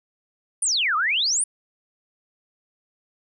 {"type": "exponential two-way sweep", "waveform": "sine", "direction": "down then up", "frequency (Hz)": [9900, 1169, 9900], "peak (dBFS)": -19, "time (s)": [0.62, 1.44], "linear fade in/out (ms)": 5, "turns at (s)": 0.96, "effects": []}